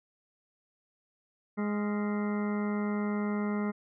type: harmonic tone with a mistuned harmonic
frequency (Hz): 207.7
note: G#3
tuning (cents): 0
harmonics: 1 / 2 / 3 / 4 / 5 / 6 / 7 / 9 / 10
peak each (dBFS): -29 / -37 / -44 / -45 / -45 / -45 / -46 / -49 / -48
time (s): 1.57-3.72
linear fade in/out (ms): 20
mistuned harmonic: 7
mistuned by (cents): -71
effects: none